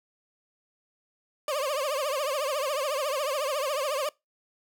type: tone with vibrato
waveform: 30% pulse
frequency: 567 Hz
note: C#5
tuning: 39 cents sharp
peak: -24 dBFS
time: 1.48-4.09 s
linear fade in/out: 2 ms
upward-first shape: triangle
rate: 14 Hz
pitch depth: 180 cents each way
effects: noise-tail reverb RT60 0.2 s tail -23 dB re dry